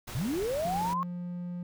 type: noise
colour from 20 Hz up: pink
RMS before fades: -41 dBFS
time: 0.07-0.94 s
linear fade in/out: 10 ms
type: linear sweep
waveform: sine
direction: up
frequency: 103.6 to 1099 Hz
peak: -28 dBFS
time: 0.15-1.03 s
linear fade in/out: 0 ms
type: tone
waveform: triangle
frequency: 176.4 Hz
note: F3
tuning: 18 cents sharp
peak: -32 dBFS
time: 0.65-1.63 s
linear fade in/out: 2 ms
effects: none